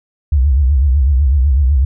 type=tone with vibrato; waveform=sine; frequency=68.3 Hz; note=C#2; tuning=25 cents flat; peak=-8 dBFS; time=0.32-1.85 s; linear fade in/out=5 ms; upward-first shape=triangle; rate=8 Hz; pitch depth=210 cents each way; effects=none